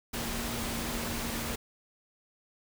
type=tone in noise; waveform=sine; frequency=233.1 Hz; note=A#3; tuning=in tune; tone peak=-39 dBFS; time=0.13-1.56 s; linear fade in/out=10 ms; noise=pink; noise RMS=-35 dBFS; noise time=0.13-1.56 s; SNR=-7 dB; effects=none